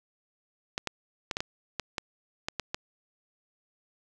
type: clicks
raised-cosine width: 0.2 ms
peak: -13 dBFS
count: 10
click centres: 0.779 / 0.873 / 1.312 / 1.369 / 1.405 / 1.797 / 1.982 / 2.485 / 2.597 / 2.745 s
effects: none